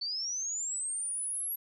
sine linear sweep, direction up, 4435 to 11540 Hz, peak -32 dBFS, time 0.01-1.56 s, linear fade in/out 10 ms, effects none

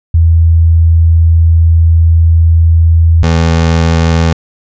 sine / 25% pulse tone pair in turn, 82.41 / 82.41 Hz, E2 / E2, 0 / 0 cents, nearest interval unison, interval 0 cents, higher neither, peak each -3 dBFS, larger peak neither, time 0.14-3.23 / 3.23-4.33 s, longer first, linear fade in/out 5 ms, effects resampled to 16000 Hz

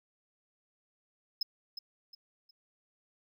triangle tone with echo, 5130 Hz, E8, 48 cents flat, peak -27 dBFS, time 1.41-1.43 s, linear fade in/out 5 ms, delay 360 ms, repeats 3, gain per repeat -10 dB, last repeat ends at 2.51 s, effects none

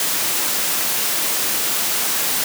white high-pass noise, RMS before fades -20 dBFS, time 0-2.44 s, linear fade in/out 2 ms, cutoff 160 Hz, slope 12 dB/octave, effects none

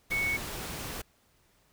sine tone in noise, 2217 Hz, C#7, in tune, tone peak -27 dBFS, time 0.11-0.37 s, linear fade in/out 10 ms, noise pink, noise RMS -38 dBFS, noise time 0.1-1.02 s, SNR +8 dB, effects pink hiss -67 dBFS RMS until 1.72 s

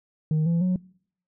sine tone with pitch steps, 155.56 / 168.66 / 182.87 Hz, D#3 / E3 / F#3, 0 / +40 / -20 cents, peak -17 dBFS, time 0.31-0.76 s, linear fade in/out 2 ms, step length 150 ms, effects noise-tail reverb RT60 0.6 s tail -25 dB re dry + tanh soft clip ceiling -19 dBFS

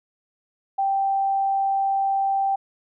sine tone, 783 Hz, G5, 2 cents flat, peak -19 dBFS, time 0.78-2.56 s, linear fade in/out 10 ms, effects none

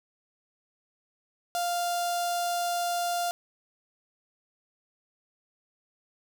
sawtooth tone with notch filter, 698.5 Hz, F5, in tune, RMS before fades -29 dBFS, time 1.55-3.31 s, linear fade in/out 0 ms, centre 2000 Hz, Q 0.89, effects none

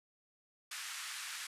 pink band-pass noise, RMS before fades -44 dBFS, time 0.71-1.47 s, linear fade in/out 5 ms, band 1300 to 11000 Hz, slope 24 dB/octave, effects resampled to 32000 Hz

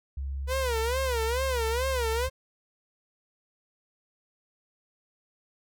sine tone, 68.3 Hz, C#2, 25 cents flat, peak -30 dBFS, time 0.17-2.29 s, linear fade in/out 5 ms
sawtooth tone with vibrato, 488.2 Hz, B4, 20 cents flat, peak -23 dBFS, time 0.47-2.3 s, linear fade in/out 50 ms, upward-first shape sine, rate 2.3 Hz, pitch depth 160 cents each way
effects none

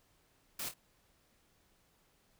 white noise with echo, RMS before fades -40 dBFS, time 0.59-0.69 s, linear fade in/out 5 ms, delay 25 ms, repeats 2, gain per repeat -8 dB, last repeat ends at 0.74 s, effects pink hiss -71 dBFS RMS until 2.39 s

